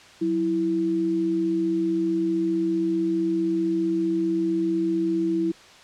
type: tone pair together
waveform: sine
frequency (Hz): 185 / 329.6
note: F#3 / E4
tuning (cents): 0 / 0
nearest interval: minor seventh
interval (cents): 1000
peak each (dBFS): -30 / -21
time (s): 0.21-5.52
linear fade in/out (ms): 10
effects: white hiss -48 dBFS RMS until 5.83 s + low-pass 5000 Hz 12 dB/octave